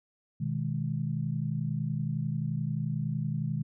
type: chord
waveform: sine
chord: G# minor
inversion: first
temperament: just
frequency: 124.59 / 155.74 / 207.7 Hz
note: B2 / D#3 / G#3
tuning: +16 / +2 / 0 cents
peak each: -33 / -31 / -36 dBFS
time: 0.4-3.63 s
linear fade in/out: 10 ms
effects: none